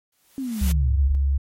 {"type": "noise with exponential growth", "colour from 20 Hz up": "white", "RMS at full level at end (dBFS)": -30, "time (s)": [0.12, 0.72], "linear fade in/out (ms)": 5, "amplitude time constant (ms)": 130}
{"type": "linear sweep", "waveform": "sine", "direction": "down", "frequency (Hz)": [276.2, 30.45], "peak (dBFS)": -25, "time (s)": [0.38, 1.15], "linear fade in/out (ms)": 0}
{"type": "tone", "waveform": "sine", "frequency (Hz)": 69, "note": "C#2", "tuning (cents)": -7, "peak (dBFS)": -17, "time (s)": [0.61, 1.38], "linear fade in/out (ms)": 10}
{"effects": ["MP3 64 kbps"]}